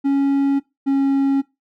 triangle tone pair in turn, 277.2 / 274.2 Hz, C#4 / C#4, 0 / -19 cents, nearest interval unison, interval 19 cents, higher first, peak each -12 dBFS, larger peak neither, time 0.04-0.6 / 0.86-1.42 s, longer neither, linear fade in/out 20 ms, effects noise-tail reverb RT60 0.2 s tail -18 dB re dry

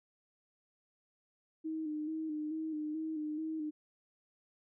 sine tone with vibrato, 310.4 Hz, D#4, 4 cents flat, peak -35 dBFS, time 1.64-3.71 s, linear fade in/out 20 ms, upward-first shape square, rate 2.3 Hz, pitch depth 37 cents each way, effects none

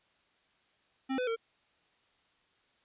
square tone with pitch steps, 265.2 / 502 / 455.5 Hz, C4 / B4 / A#4, +23 / +28 / -40 cents, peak -31 dBFS, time 1.09-1.363 s, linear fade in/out 20 ms, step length 91 ms, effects white hiss -70 dBFS RMS until 2.84 s + resampled to 8000 Hz

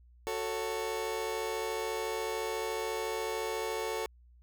30% pulse chord, F# minor, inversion none, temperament just, 370 / 444 / 555 Hz, F#4 / A4 / C#5, 0 / +16 / +2 cents, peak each -37 / -32 / -38 dBFS, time 0.27-4.06 s, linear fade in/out 0 ms, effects added 60 Hz sine -56 dBFS peak until 4.42 s

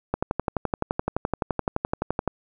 click train, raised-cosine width 1 ms, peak -9 dBFS, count 26, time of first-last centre 0.14-2.277 s, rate 11.7 Hz, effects none

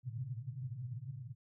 pink band-pass noise, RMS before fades -43 dBFS, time 0.03-1.35 s, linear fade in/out 50 ms, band 110 to 140 Hz, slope 96 dB/octave, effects none

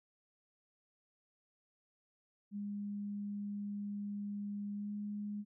sine tone with pitch glide, 204 to 206.7 Hz, G#3 to G#3, -31 to -8 cents, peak -38 dBFS, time 2.51-5.45 s, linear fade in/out 50 ms, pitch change +23 cents, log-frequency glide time 4.73-4.92 s, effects none

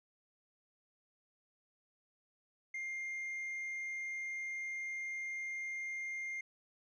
sine tone with tanh clipping, 2112 Hz, C7, 16 cents sharp, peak -39 dBFS, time 2.74-6.41 s, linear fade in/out 5 ms, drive 2 dB, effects none

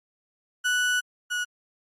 35% pulse tone pair in turn, 1480 / 1462.2 Hz, F#6 / F#6, 0 / -21 cents, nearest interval unison, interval 21 cents, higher first, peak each -20 / -24 dBFS, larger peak first, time 0.64-1.01 / 1.3-1.45 s, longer first, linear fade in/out 20 ms, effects low-pass 11000 Hz 12 dB/octave + Opus 48 kbps

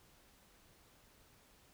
silence, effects pink hiss -66 dBFS RMS until 1.73 s

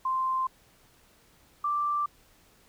sine tone pair in turn, 1044 / 1175.2 Hz, C6 / D6, -4 / +1 cents, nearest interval major second, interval 205 cents, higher second, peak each -25 dBFS, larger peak neither, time 0.05-0.47 / 1.64-2.06 s, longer neither, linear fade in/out 5 ms, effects pink hiss -61 dBFS RMS until 2.68 s

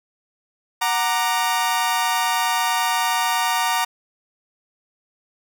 sawtooth chord, Gb augmented, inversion none, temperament equal with one note detuned, 740 / 932.3 / 1187.6 Hz, Gb5 / Bb5 / D6, 0 / 0 / +19 cents, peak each -21 / -17 / -22 dBFS, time 0.81-3.85 s, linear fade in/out 10 ms, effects none

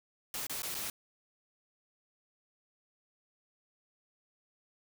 white noise with dropouts, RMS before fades -38 dBFS, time 0.34-0.9 s, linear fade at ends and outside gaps 2 ms, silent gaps 0.468-0.496 / 0.621-0.631 / 0.745-0.749 s, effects none

